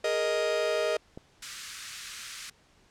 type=chord; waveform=45% pulse; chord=Ab suspended second; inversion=none; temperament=just; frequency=415.3 / 467.2 / 623 Hz; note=Ab4 / Bb4 / Eb5; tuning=0 / +4 / +2 cents; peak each=-33 / -31 / -28 dBFS; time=0.04-0.97 s; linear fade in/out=5 ms
type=click; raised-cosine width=2 ms; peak=-27 dBFS; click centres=1.175 s
type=high-pass noise; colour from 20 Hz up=white; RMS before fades=-37 dBFS; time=1.42-2.5 s; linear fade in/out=5 ms; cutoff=1200 Hz; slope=48 dB/octave
effects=pink hiss -62 dBFS RMS until 2.9 s + low-pass 7000 Hz 12 dB/octave